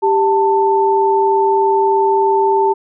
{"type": "tone pair together", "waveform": "sine", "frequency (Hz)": [393.1, 888.4], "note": ["G4", "A5"], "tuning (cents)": [5, 16], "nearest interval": "octave + major second", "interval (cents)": 1411, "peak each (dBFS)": -13, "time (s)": [0.02, 2.74], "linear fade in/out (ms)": 20, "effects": []}